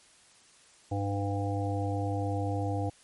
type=harmonic tone; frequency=100.2 Hz; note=G2; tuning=38 cents sharp; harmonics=1 / 3 / 5 / 7 / 8; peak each=-30 / -35 / -37 / -38 / -39 dBFS; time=0.91-2.9 s; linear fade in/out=10 ms; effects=white hiss -59 dBFS RMS until 3.03 s + MP3 48 kbps